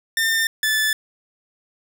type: tone pair in turn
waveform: sawtooth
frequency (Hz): 1804 / 1744.6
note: A6 / A6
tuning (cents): +43 / -15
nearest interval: minor second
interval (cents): 58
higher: first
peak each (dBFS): -14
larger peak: neither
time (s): 0.17-0.47 / 0.63-0.93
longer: neither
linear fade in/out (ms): 2
effects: none